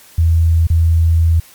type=tone with dropouts; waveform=sine; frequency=82.41 Hz; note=E2; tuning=in tune; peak=-8 dBFS; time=0.18-1.4 s; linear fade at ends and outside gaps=5 ms; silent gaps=0.67-0.7 s; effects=white hiss -43 dBFS RMS until 1.54 s + MP3 96 kbps